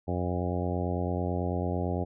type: harmonic tone with a mistuned harmonic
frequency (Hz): 89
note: F2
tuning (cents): +33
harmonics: 1 / 2 / 3 / 4 / 5 / 6 / 7 / 8 / 9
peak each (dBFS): -31 / -34 / -36 / -37 / -38 / -39 / -39 / -40 / -41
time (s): 0.07-2.05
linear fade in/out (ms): 20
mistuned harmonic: 9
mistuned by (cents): +18
effects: none